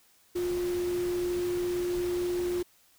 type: tone in noise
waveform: sine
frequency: 354.4 Hz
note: F4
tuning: 25 cents sharp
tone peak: -27 dBFS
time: 0.35-2.63 s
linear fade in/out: 10 ms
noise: pink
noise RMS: -42 dBFS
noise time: 0.35-2.63 s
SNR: +12 dB
effects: white hiss -63 dBFS RMS until 2.98 s